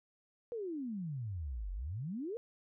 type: exponential two-way sweep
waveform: sine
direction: down then up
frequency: 492.1 to 43.69 to 492.1 Hz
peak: -37 dBFS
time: 0.52-2.37 s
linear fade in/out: 0 ms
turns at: 1.72 s
effects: none